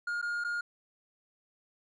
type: tone with dropouts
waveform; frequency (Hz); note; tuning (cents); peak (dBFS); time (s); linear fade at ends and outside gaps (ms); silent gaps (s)
triangle; 1421; F6; +30; -29; 0.07-0.61; 5; 0.216-0.225 / 0.44-0.446
effects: resampled to 24000 Hz